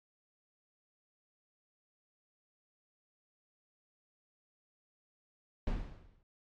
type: noise with exponential decay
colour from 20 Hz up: brown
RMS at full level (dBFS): -31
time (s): 5.67-6.23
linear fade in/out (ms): 2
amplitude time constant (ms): 120
effects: low-pass 4000 Hz 12 dB/octave + AAC 64 kbps